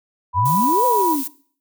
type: tone with pitch glide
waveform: sine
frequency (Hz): 987.8 to 970.8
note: B5 to B5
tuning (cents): 0 to -30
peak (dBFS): -16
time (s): 0.33-1.17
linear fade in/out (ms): 50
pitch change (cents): -30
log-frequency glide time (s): 0.57-0.99
type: exponential two-way sweep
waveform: sine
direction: up then down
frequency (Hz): 84.2 to 523.3 to 256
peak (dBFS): -19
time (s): 0.34-1.24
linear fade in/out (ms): 50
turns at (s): 0.85
type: noise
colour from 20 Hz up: violet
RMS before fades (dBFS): -27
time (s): 0.45-1.28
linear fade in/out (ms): 10
effects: noise-tail reverb RT60 0.5 s tail -19 dB re dry